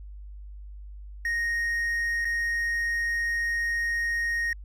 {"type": "tone with dropouts", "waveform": "triangle", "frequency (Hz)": 1864.7, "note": "A#6", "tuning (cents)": 0, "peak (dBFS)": -23, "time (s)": [1.25, 4.53], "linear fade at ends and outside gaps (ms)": 2, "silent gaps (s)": [2.247, 2.252], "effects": ["added 50 Hz sine -39 dBFS peak until 4.64 s"]}